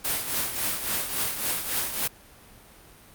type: noise with tremolo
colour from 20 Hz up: white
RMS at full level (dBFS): -25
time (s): 0.04-2.08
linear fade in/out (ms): 10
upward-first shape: triangle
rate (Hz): 3.6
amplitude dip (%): 65
effects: pink hiss -51 dBFS RMS until 3.14 s + Opus 48 kbps